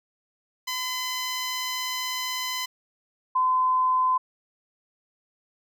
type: tone pair in turn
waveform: 10% pulse / sine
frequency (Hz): 1016 / 1023.1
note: B5 / C6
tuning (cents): +49 / -39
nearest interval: unison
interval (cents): 12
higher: second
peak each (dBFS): -19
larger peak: neither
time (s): 0.67-2.66 / 3.35-4.18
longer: first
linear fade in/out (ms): 10
effects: none